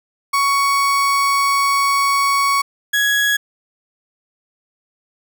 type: tone pair in turn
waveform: 35% pulse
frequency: 1116 / 1668.9 Hz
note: C#6 / G#6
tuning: +11 / +8 cents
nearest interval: perfect fifth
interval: 697 cents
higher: second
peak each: -12 dBFS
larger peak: neither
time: 0.33-2.62 / 2.93-3.37 s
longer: first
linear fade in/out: 10 ms
effects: none

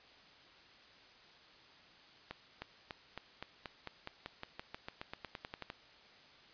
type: accelerating click train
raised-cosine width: 0.3 ms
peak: -26 dBFS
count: 21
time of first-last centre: 2.31-5.701 s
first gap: 310 ms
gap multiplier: 0.93
effects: white hiss -60 dBFS RMS until 6.53 s + resampled to 11025 Hz

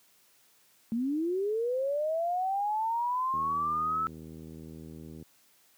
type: linear sweep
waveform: sine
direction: up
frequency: 220 to 1318.5 Hz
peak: -27 dBFS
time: 0.92-4.07 s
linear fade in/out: 0 ms
type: click train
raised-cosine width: 3 ms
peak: -32 dBFS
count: 151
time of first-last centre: 3.34-5.224 s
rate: 79.6 Hz
effects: white hiss -64 dBFS RMS until 5.77 s + high-pass 100 Hz 12 dB/octave

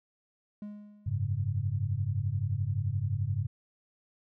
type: tone with exponential decay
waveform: triangle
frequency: 207.7 Hz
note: G#3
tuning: in tune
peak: -34 dBFS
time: 0.62-1.45 s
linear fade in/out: 2 ms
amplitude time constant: 180 ms
type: chord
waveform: sine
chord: F# suspended second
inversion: none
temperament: just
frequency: 92.5 / 104.06 / 138.75 Hz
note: F#2 / G#2 / C#3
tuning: 0 / +4 / +2 cents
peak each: -34 / -30 / -34 dBFS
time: 1.06-3.47 s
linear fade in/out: 10 ms
effects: none

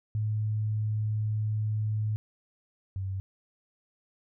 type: tone pair in turn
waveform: sine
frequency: 107.4 / 95.99 Hz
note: A2 / G2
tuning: -41 / -36 cents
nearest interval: major second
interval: 195 cents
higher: first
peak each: -26 / -30 dBFS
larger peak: first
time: 0.15-2.16 / 2.96-3.2 s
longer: first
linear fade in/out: 0 ms
effects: none

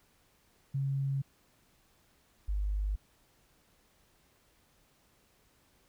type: tone pair in turn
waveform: sine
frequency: 137.1 / 50.44 Hz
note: C#3 / G#1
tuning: -19 / -50 cents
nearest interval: octave + perfect fourth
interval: 1731 cents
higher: first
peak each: -29 / -29 dBFS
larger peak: neither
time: 0.74-1.22 / 2.48-2.96 s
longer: neither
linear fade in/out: 10 ms
effects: pink hiss -68 dBFS RMS until 5.88 s

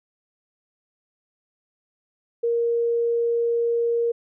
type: tone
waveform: sine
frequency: 468.3 Hz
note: A#4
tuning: 8 cents sharp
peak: -19 dBFS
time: 2.43-4.12 s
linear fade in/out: 10 ms
effects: none

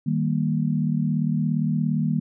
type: chord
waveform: sine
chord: Eb major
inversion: none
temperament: equal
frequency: 155.56 / 196 / 233.1 Hz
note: Eb3 / G3 / Bb3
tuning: 0 / 0 / 0 cents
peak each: -23 / -26 / -25 dBFS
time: 0.06-2.2 s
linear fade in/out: 10 ms
effects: none

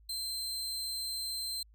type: tone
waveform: sawtooth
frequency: 4119 Hz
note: C8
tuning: 28 cents flat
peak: -32 dBFS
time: 0.09-1.63 s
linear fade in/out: 5 ms
effects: added 53 Hz sine -57 dBFS peak until 1.74 s

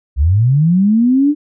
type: linear sweep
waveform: sine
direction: up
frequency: 61.6 to 301.9 Hz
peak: -8 dBFS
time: 0.16-1.35 s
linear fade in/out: 50 ms
effects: none

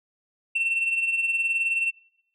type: tone with tremolo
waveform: sine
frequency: 2700 Hz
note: E7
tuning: 41 cents sharp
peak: -17 dBFS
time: 0.55-1.91 s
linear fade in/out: 10 ms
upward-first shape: triangle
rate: 19 Hz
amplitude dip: 75%
effects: noise-tail reverb RT60 0.7 s tail -22 dB re dry + tanh soft clip ceiling -19 dBFS

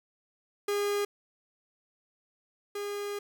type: tone pair in turn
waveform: 45% pulse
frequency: 408.2 / 408.2 Hz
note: G#4 / G#4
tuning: -30 / -30 cents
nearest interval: unison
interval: 0 cents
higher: neither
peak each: -27 / -33 dBFS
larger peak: first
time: 0.68-1.05 / 2.75-3.19 s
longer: second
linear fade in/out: 5 ms
effects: 11-bit

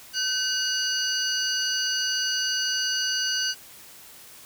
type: tone cluster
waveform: sine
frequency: 1526 / 2883 / 4503 / 4786 / 5990 Hz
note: G6 / F#7 / C#8 / D8 / F#8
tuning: -47 / -46 / +26 / +32 / +20 cents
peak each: -30 dBFS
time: 0.13-3.55 s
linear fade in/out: 50 ms
effects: white hiss -47 dBFS RMS until 4.45 s

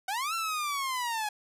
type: linear two-way sweep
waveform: sawtooth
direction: up then down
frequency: 729 to 1363 to 828 Hz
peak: -26 dBFS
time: 0.08-1.29 s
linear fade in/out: 5 ms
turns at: 0.34 s
effects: resampled to 32000 Hz + 11-bit

